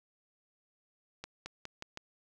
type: accelerating click train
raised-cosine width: 0.2 ms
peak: -24 dBFS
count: 5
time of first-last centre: 1.24-1.974 s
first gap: 220 ms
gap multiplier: 0.88
effects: none